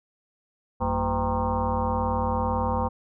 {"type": "tone with frequency modulation", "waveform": "sine", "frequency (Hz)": 509, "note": "C5", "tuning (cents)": -48, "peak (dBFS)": -22, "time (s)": [0.8, 2.89], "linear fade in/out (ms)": 20, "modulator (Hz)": 140, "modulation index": 4, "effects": []}